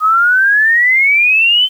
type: exponential sweep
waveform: sine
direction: up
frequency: 1244.5 to 3100 Hz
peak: -7 dBFS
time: 0-1.69 s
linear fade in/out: 50 ms
effects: 7-bit